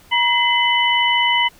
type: tone cluster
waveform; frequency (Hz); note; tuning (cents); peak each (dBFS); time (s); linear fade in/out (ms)
sine; 954 / 2039 / 2993; A#5 / C7 / F#7; +40 / -45 / +19; -18; 0.11-1.49; 20
effects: pink hiss -49 dBFS RMS until 1.59 s